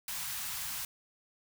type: band-stop noise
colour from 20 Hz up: white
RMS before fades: -38 dBFS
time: 0.08-0.85 s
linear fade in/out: 2 ms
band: 190 to 810 Hz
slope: 24 dB/octave
effects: none